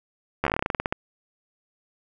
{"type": "slowing click train", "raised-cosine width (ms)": 0.5, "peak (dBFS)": -8, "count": 16, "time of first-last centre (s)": [0.44, 0.925], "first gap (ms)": 12, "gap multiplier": 1.13, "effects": []}